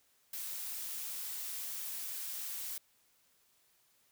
blue noise, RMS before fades -41 dBFS, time 0.33-2.78 s, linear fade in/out 5 ms, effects white hiss -71 dBFS RMS until 4.11 s

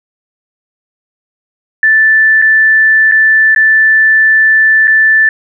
sine tone with dropouts, 1760 Hz, A6, in tune, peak -4 dBFS, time 1.83-5.29 s, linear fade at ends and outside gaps 2 ms, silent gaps 2.417-2.422 / 3.114-3.12 / 3.548-3.561 / 4.873-4.878 s, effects none

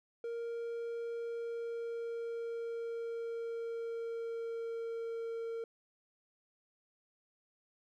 triangle tone with pitch glide, 466.2 to 458.2 Hz, A#4 to A#4, 0 to -30 cents, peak -35 dBFS, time 0.24-5.64 s, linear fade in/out 2 ms, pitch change -30 cents, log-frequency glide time 1.18-5.51 s, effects none

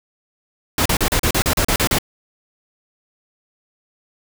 pink noise bursts, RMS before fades -17 dBFS, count 11, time 0.78-1.986 s, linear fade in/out 2 ms, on 76 ms, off 37 ms, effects none

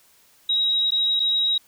sine tone with dropouts, 3822 Hz, A#7, 43 cents sharp, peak -18 dBFS, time 0.49-1.58 s, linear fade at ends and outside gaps 5 ms, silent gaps 0.907-0.919 / 1.196-1.2 s, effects white hiss -57 dBFS RMS until 1.67 s

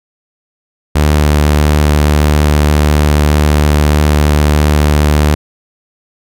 sawtooth tone with vibrato, 74.6 Hz, D2, 28 cents sharp, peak -3 dBFS, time 0.95-5.35 s, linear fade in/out 10 ms, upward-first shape triangle, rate 1.7 Hz, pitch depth 8 cents each way, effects none

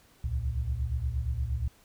sine tone cluster, 65.6 / 74.1 / 115.2 Hz, C2 / D2 / A#2, +5 / +16 / -20 cents, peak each -31 / -32 / -34 dBFS, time 0.24-1.68 s, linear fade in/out 5 ms, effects pink hiss -61 dBFS RMS until 1.84 s

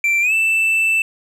triangle tone with pitch glide, 2349 to 2652 Hz, D7 to E7, 0 to +10 cents, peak -12 dBFS, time 0.04-1.02 s, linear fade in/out 2 ms, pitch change +210 cents, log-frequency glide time 0.21-0.33 s, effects none

